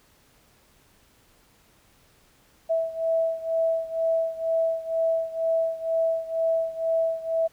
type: beating tone pair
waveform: sine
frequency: 654 / 656.1 Hz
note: E5 / E5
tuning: -14 / -8 cents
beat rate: 2.1 Hz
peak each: -24 / -27 dBFS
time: 2.69-7.48 s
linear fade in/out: 20 ms
effects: pink hiss -60 dBFS RMS until 7.52 s